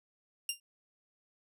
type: tone with exponential decay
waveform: 15% pulse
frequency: 2794 Hz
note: F7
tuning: in tune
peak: -21 dBFS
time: 0.49-0.6 s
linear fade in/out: 2 ms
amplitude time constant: 23 ms
effects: none